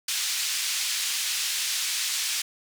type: band-pass noise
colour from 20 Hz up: white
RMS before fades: -28 dBFS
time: 0.08-2.42 s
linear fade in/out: 5 ms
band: 2400 to 6800 Hz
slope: 12 dB/octave
effects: none